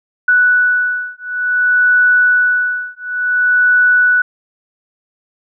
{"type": "beating tone pair", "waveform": "sine", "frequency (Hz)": [1480, 1480.56], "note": ["F#6", "F#6"], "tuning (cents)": [0, 1], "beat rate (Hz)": 0.56, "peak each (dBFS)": -13, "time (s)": [0.28, 4.22], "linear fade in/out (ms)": 5, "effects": []}